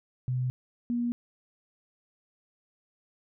sine tone pair in turn, 126.7 / 239.2 Hz, B2 / A#3, +45 / +45 cents, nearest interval major seventh, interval 1100 cents, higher second, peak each -26 dBFS, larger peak neither, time 0.28-0.5 / 0.9-1.12 s, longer neither, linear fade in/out 0 ms, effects none

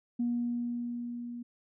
sine tone with level ramp, 239.5 Hz, A#3, 47 cents sharp, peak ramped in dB -26 to -38 dBFS, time 0.19-1.43 s, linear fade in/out 10 ms, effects tanh soft clip ceiling -22 dBFS

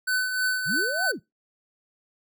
square tone with tremolo, 1508 Hz, F#6, 32 cents sharp, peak -22 dBFS, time 0.07-1.12 s, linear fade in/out 10 ms, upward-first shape triangle, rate 3.2 Hz, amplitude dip 55%
sine linear two-way sweep, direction up then down, 103.8 to 784 to 103.8 Hz, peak -29 dBFS, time 0.65-1.2 s, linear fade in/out 50 ms, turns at 1.05 s
effects noise-tail reverb RT60 0.2 s tail -23 dB re dry

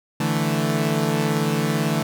sawtooth chord, D suspended second, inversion none, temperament equal, 146.83 / 164.81 / 220 Hz, D3 / E3 / A3, 0 / 0 / 0 cents, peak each -20 dBFS, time 0.2-2.03 s, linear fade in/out 5 ms, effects none

